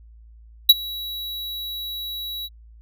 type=tone with ADSR envelope; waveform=square; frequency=3900 Hz; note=B7; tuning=23 cents flat; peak=-5 dBFS; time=0.69-2.49 s; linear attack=8 ms; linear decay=32 ms; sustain=-24 dB; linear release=39 ms; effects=added 56 Hz sine -44 dBFS peak until 2.81 s